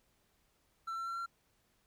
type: tone with pitch steps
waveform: triangle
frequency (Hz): 1341 / 1350.3 / 1359.7 / 1369.2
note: E6 / E6 / F6 / F6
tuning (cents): +29 / +41 / -47 / -35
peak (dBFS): -35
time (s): 0.87-1.262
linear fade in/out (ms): 10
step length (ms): 98
effects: pink hiss -74 dBFS RMS until 1.86 s